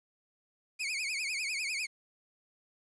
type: tone with vibrato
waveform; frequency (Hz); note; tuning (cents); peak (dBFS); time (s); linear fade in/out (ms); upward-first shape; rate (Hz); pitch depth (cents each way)
sawtooth; 2354; D7; +3; -29; 0.79-1.87; 20; triangle; 10; 190
effects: resampled to 22050 Hz + 10-bit